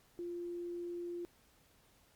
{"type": "tone", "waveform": "sine", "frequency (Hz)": 347.8, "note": "F4", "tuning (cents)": -7, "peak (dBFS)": -39, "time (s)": [0.19, 1.25], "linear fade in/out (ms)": 0, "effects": ["pink hiss -68 dBFS RMS until 2.15 s", "Opus 48 kbps"]}